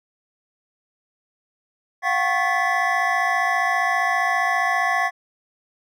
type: tone cluster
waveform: triangle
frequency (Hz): 706 / 761 / 1098 / 1736 / 1987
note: F5 / F#5 / C#6 / A6 / B6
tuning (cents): +19 / +48 / -17 / -24 / +10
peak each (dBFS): -23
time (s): 2.02-5.11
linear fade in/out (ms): 50
effects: none